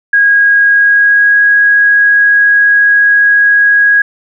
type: tone with pitch glide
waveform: sine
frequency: 1641 to 1652.4 Hz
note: G#6 to G#6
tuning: -21 to -9 cents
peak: -4 dBFS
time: 0.13-4.02 s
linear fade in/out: 5 ms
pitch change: +12 cents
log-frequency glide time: 0.73-1.37 s
effects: none